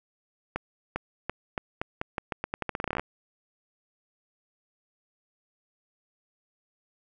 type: accelerating click train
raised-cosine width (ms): 0.5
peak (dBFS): -14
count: 22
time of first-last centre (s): 0.56-2.996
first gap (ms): 400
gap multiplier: 0.84
effects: none